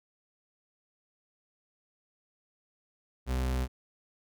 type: tone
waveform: 40% pulse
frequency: 63.8 Hz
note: C2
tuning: 43 cents flat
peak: -27 dBFS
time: 3.26-3.68 s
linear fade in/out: 50 ms
effects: none